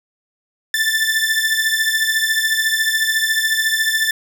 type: beating tone pair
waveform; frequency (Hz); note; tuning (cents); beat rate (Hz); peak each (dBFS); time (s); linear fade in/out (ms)
sawtooth; 1760 / 1774; A6 / A6; 0 / +14; 14; -15; 0.74-4.11; 2
effects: none